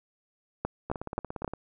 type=two click trains; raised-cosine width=1 ms; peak=-21 / -14 dBFS; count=12 / 4; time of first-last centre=0.9-1.536 / 0.65-1.446 s; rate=17.3 / 3.77 Hz; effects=none